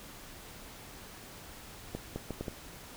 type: accelerating click train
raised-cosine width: 2 ms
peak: -22 dBFS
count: 5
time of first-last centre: 1.95-2.482 s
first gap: 210 ms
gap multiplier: 0.7
effects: pink hiss -49 dBFS RMS until 2.96 s